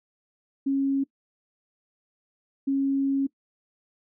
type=tone bursts at uneven times; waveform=sine; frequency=273.8 Hz; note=C#4; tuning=21 cents flat; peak=-21 dBFS; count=2; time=0.66-1.04 / 2.67-3.27 s; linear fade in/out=10 ms; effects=noise-tail reverb RT60 0.1 s tail -21 dB re dry